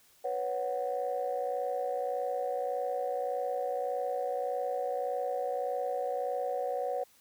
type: chord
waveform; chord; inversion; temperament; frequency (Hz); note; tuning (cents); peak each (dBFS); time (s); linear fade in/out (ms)
sine; B suspended second; none; just; 493.9 / 555.6 / 740.8; B4 / C#5 / F#5; 0 / +4 / +2; -34; 0.24-7.04; 10
effects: tanh soft clip ceiling -22 dBFS + white hiss -63 dBFS RMS until 7.2 s